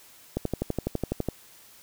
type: click train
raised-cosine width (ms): 2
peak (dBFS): -13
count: 12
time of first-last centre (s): 0.37-1.287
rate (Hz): 12
effects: white hiss -53 dBFS RMS until 1.82 s